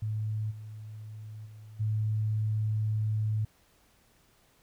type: tone with level steps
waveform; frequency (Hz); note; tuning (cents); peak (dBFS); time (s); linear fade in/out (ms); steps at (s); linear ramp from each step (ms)
sine; 107.9; A2; -33; -29 / -40 / -45 / -26; 0.02-3.45; 5; 0.5 / 1.45 / 1.79; 20
effects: pink hiss -65 dBFS RMS until 4.62 s